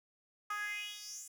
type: tone with high-pass filter sweep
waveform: 10% pulse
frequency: 415.3 Hz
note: G#4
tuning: in tune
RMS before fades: -42 dBFS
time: 0.5-1.28 s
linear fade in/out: 5 ms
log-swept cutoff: 1200 to 8400 Hz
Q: 5.2
effects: none